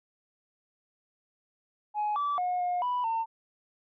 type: tone with pitch steps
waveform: sine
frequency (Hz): 840 / 1156 / 722 / 715 / 987 / 905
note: G#5 / D6 / F#5 / F5 / B5 / A5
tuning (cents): +19 / -28 / -43 / +41 / -1 / +48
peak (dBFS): -25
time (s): 1.94-3.26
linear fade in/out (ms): 50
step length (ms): 220
effects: tanh soft clip ceiling -24 dBFS